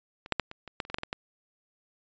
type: clicks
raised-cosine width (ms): 0.3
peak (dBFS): -27 / -8 / -9 / -25 / -26 / -13 / -30 / -24 / -12 / -18 / -17 / -16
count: 12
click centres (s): 0.261 / 0.323 / 0.397 / 0.514 / 0.677 / 0.802 / 0.851 / 0.9 / 0.944 / 0.985 / 1.034 / 1.129
effects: resampled to 16000 Hz